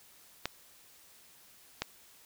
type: clicks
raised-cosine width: 0.2 ms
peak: -14 dBFS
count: 2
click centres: 0.456 / 1.82 s
effects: white hiss -59 dBFS RMS until 2.25 s